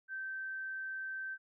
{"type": "tone", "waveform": "sine", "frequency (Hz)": 1552, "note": "G6", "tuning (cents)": -18, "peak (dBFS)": -38, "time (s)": [0.08, 1.38], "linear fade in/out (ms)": 50, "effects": []}